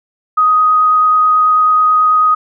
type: tone with vibrato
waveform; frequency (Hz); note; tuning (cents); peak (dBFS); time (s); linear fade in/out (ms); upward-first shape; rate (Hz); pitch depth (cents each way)
sine; 1251; D#6; +9; -7; 0.37-2.35; 10; triangle; 9.2; 8
effects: none